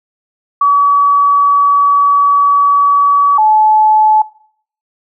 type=tone pair in turn; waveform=sine; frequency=1139 / 861.9 Hz; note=C#6 / A5; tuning=+47 / -36 cents; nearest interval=perfect fourth; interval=483 cents; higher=first; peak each=-6 dBFS; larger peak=neither; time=0.61-3.38 / 3.38-4.22 s; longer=first; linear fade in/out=5 ms; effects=noise-tail reverb RT60 0.6 s tail -21 dB re dry